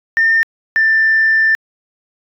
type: tone pair in turn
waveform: sine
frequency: 1809 / 1778.9 Hz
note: A6 / A6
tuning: +48 / +18 cents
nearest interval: unison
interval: 30 cents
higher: first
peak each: -8 dBFS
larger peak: neither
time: 0.17-0.43 / 0.76-1.55 s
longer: second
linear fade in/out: 0 ms
effects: tanh soft clip ceiling -5 dBFS